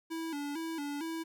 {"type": "tone with vibrato", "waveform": "square", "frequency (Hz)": 306.6, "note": "D#4", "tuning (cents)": -25, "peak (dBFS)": -36, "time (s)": [0.1, 1.24], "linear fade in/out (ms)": 20, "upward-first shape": "square", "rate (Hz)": 2.2, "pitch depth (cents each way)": 110, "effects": []}